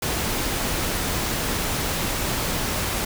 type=noise; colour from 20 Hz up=pink; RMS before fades=-25 dBFS; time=0.02-3.05 s; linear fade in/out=5 ms; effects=none